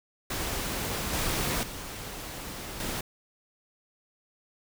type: noise with level steps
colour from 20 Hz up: pink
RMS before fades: -32 / -29 / -39 / -33 dBFS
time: 0.3-3.01 s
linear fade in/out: 5 ms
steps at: 1.13 / 1.63 / 2.8 s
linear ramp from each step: 2 ms
effects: none

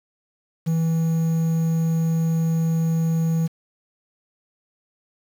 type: tone with quantisation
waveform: triangle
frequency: 163.2 Hz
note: E3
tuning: 17 cents flat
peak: -16 dBFS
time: 0.66-3.48 s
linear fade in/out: 20 ms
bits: 7
effects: none

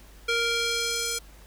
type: tone with band-pass filter sweep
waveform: square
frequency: 466.2 Hz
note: A#4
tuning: in tune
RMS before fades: -27 dBFS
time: 0.28-1.19 s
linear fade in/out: 10 ms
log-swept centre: 2600 to 7500 Hz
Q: 0.99
effects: added 50 Hz sine -48 dBFS peak until 1.46 s + pink hiss -54 dBFS RMS until 1.46 s

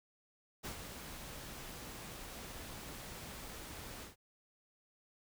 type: noise with ADSR envelope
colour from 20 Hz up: pink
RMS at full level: -42 dBFS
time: 0.63-4.16 s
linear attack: 27 ms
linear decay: 94 ms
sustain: -6 dB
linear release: 140 ms
effects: none

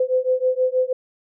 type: beating tone pair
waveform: sine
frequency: 508 / 514.3 Hz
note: B4 / C5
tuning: +49 / -30 cents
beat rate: 6.3 Hz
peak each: -20 dBFS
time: 0-0.93 s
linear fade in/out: 5 ms
effects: none

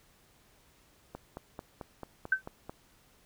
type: click train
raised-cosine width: 1 ms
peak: -26 dBFS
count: 8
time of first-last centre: 1.15-2.695 s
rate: 4.53 Hz
type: tone with exponential decay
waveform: sine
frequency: 1539 Hz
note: G6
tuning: 32 cents flat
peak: -19 dBFS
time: 2.32-2.42 s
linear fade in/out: 5 ms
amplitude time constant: 20 ms
effects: pink hiss -64 dBFS RMS until 3.25 s

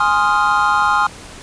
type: chord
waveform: triangle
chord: F minor seventh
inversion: first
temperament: equal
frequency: 830.6 / 1046.5 / 1244.5 / 1396.9 Hz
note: Ab5 / C6 / Eb6 / F6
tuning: 0 / 0 / 0 / 0 cents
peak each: -16 dBFS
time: 0-1.07 s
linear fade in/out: 5 ms
effects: pink hiss -36 dBFS RMS until 1.42 s + resampled to 22050 Hz

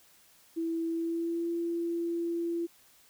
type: tone with pitch glide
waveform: sine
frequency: 330 to 338.9 Hz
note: E4 to E4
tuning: +2 to +48 cents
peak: -29 dBFS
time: 0.56-2.67 s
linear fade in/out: 20 ms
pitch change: +46 cents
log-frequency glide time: 0.88-1.49 s
effects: white hiss -61 dBFS RMS until 3.09 s

